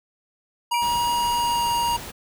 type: tone with pitch glide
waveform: square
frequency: 953 to 945.3 Hz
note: A#5 to A#5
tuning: +38 to +24 cents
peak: -21 dBFS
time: 0.71-1.97 s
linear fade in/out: 10 ms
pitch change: -14 cents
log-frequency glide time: 1.32-1.66 s
type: tone with exponential decay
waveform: sine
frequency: 2349 Hz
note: D7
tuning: in tune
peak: -25 dBFS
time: 0.74-0.95 s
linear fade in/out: 2 ms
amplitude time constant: 44 ms
type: noise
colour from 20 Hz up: pink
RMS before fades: -36 dBFS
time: 0.81-2.12 s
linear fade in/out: 20 ms
effects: none